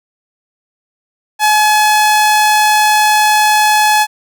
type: tone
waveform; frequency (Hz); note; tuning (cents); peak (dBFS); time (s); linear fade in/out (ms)
sawtooth; 850; G#5; +40; -4; 1.39-4.07; 50
effects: none